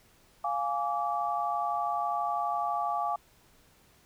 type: chord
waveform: sine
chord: D diminished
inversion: first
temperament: equal with one note detuned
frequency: 698.5 / 830.6 / 1156.5 Hz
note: F5 / Ab5 / D6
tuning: 0 / 0 / -27 cents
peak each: -32 dBFS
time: 0.44-3.16 s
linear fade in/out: 5 ms
effects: pink hiss -62 dBFS RMS until 4.05 s

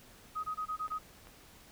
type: tone bursts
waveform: sine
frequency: 1257 Hz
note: D#6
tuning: 17 cents sharp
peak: -33 dBFS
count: 6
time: 0.35-0.989 s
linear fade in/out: 20 ms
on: 89 ms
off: 21 ms
type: clicks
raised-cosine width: 0.5 ms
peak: -38 dBFS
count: 3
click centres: 0.881 / 0.92 / 1.271 s
effects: pink hiss -57 dBFS RMS until 1.71 s

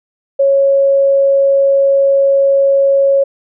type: tone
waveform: sine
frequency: 551 Hz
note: C#5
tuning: 11 cents flat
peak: -7 dBFS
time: 0.39-3.24 s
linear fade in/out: 10 ms
effects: none

